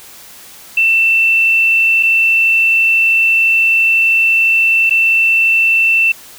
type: tone with dropouts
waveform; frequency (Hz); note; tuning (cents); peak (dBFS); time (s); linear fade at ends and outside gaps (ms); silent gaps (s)
sine; 2677; E7; +26; -8; 0.77-6.12; 5; 2.028-2.032 / 4.897-4.907
effects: white hiss -37 dBFS RMS until 6.38 s